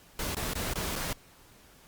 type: noise with dropouts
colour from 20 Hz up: pink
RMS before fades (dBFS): -33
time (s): 0.19-1.13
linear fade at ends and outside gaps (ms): 2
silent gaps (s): 0.348-0.367 / 0.535-0.553 / 0.736-0.756 / 0.956-0.96
effects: pink hiss -57 dBFS RMS until 1.87 s + Opus 48 kbps